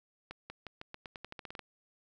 accelerating click train, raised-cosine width 0.3 ms, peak -27 dBFS, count 14, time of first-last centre 0.31-1.593 s, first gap 190 ms, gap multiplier 0.88, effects none

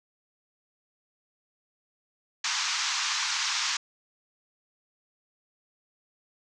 white band-pass noise, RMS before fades -29 dBFS, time 2.44-3.77 s, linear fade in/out 5 ms, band 890 to 6600 Hz, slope 48 dB/octave, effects none

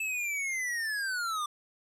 square linear sweep, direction down, 2637 to 1174.7 Hz, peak -31 dBFS, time 0-1.46 s, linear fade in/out 5 ms, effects low-pass 12000 Hz 12 dB/octave

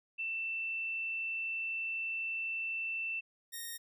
sine / 5% pulse tone pair in turn, 2672 / 1854.4 Hz, E7 / A#6, +23 / -10 cents, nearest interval tritone, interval 633 cents, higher first, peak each -34 / -30 dBFS, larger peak second, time 0.18-3.21 / 3.52-3.78 s, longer first, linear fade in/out 20 ms, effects none

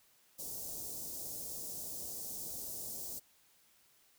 white band-stop noise, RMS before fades -43 dBFS, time 0.38-3.2 s, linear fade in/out 20 ms, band 670 to 5400 Hz, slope 24 dB/octave, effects white hiss -68 dBFS RMS until 4.18 s

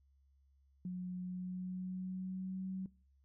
sine tone with pitch glide, 181.4 to 188.56 Hz, F#3 to F#3, -34 to +33 cents, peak -38 dBFS, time 0.85-2.86 s, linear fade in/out 2 ms, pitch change +67 cents, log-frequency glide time 1.22-2.67 s, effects noise-tail reverb RT60 0.4 s tail -22 dB re dry + added 68 Hz sine -67 dBFS peak until 3.24 s

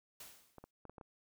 white noise with exponential decay, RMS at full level -49 dBFS, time 0.2-0.71 s, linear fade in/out 5 ms, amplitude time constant 110 ms
clicks, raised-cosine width 1 ms, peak -37 dBFS, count 6, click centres 0.583 / 0.64 / 0.853 / 0.896 / 0.982 / 1.012 s
effects none

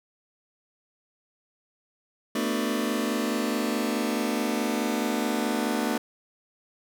sawtooth chord, B minor seventh, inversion third, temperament just, 222.2 / 246.9 / 296.3 / 370.4 Hz, A3 / B3 / D4 / F#4, +17 / 0 / +15 / +2 cents, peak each -25 / -26 / -26 / -31 dBFS, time 2.35-5.98 s, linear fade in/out 5 ms, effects none

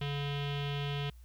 square tone with low-pass filter, 142.9 Hz, D3, 47 cents flat, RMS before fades -35 dBFS, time 0.01-1.1 s, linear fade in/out 5 ms, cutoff 3200 Hz, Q 5.1, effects added 60 Hz sine -50 dBFS peak until 1.24 s + white hiss -69 dBFS RMS until 1.24 s

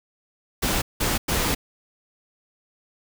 pink noise bursts at uneven times, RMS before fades -23 dBFS, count 3, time 0.62-0.82 / 1-1.18 / 1.28-1.55 s, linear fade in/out 10 ms, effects none

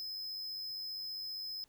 square tone with amplitude modulation, 5100 Hz, D#8, 42 cents sharp, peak -38 dBFS, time 0-1.64 s, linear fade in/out 0 ms, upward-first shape sine, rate 95.1 Hz, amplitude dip 40%, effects pink hiss -70 dBFS RMS until 1.68 s

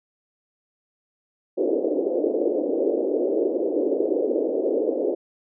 white band-pass noise, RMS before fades -23 dBFS, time 1.57-5.15 s, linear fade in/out 10 ms, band 290 to 540 Hz, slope 48 dB/octave, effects none

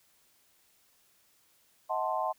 sine chord, D# diminished seventh, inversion none, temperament equal with one note detuned, 634.6 / 740 / 880 / 1046.5 Hz, D#5 / F#5 / A5 / C6, +34 / 0 / 0 / 0 cents, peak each -34 dBFS, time 1.89-2.33 s, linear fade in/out 20 ms, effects white hiss -67 dBFS RMS until 2.38 s

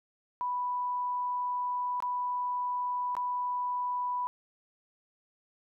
sine tone with dropouts, 987.8 Hz, B5, in tune, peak -29 dBFS, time 0.41-4.27 s, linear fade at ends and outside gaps 0 ms, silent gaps 2.003-2.024 / 3.152-3.167 s, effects none

